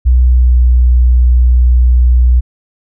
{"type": "tone with pitch glide", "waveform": "sine", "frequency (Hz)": [62.2, 61.34], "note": ["B1", "B1"], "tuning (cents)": [13, -11], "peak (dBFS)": -4, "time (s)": [0.05, 2.41], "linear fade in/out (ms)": 20, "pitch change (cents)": -24, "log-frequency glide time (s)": [0.27, 0.59], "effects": []}